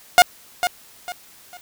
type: tone with echo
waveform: sawtooth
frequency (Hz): 715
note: F5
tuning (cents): +41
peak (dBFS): -3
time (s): 0.18-0.22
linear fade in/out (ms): 0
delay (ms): 450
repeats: 3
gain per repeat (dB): -10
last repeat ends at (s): 1.57
effects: white hiss -48 dBFS RMS until 1.61 s